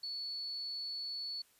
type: tone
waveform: sine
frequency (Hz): 4429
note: C#8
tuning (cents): -2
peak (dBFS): -38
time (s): 0.03-1.42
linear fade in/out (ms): 5
effects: white hiss -68 dBFS RMS until 1.59 s + resampled to 32000 Hz